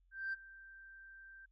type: tone with ADSR envelope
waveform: sine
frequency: 1568 Hz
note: G6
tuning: in tune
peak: -34 dBFS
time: 0.11-1.46 s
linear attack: 220 ms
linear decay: 22 ms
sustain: -19 dB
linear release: 9 ms
effects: tanh soft clip ceiling -33 dBFS + added 44 Hz sine -68 dBFS peak until 1.51 s